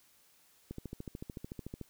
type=click train; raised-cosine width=3 ms; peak=-28 dBFS; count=16; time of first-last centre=0.71-1.813 s; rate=13.6 Hz; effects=white hiss -66 dBFS RMS until 1.89 s